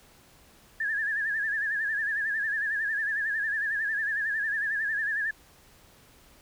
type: tone with vibrato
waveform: sine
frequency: 1717 Hz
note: A6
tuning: 43 cents flat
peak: -26 dBFS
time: 0.8-5.31 s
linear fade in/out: 5 ms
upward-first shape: sine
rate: 11 Hz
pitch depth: 88 cents each way
effects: pink hiss -57 dBFS RMS until 6.41 s